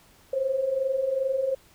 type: tone pair together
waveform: sine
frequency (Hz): 513.5 / 536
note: C5 / C5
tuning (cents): -33 / +42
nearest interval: minor second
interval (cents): 75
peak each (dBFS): -30 / -24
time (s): 0.33-1.55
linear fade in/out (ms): 5
effects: pink hiss -57 dBFS RMS until 1.74 s